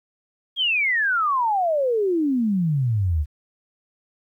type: exponential sweep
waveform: sine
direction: down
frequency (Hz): 3310 to 70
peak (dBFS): -18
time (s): 0.56-3.26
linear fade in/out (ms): 50
effects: 10-bit